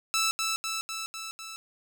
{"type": "tone with echo", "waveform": "10% pulse", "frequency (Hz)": 1318.5, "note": "E6", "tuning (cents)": 0, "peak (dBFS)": -16, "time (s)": [0.14, 0.31], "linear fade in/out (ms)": 0, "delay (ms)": 250, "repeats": 5, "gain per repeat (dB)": -3, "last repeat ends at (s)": 1.56, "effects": []}